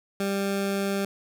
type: tone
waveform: 20% pulse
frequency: 197.6 Hz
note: G3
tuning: 14 cents sharp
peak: -20 dBFS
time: 0.2-1.05 s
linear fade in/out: 2 ms
effects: none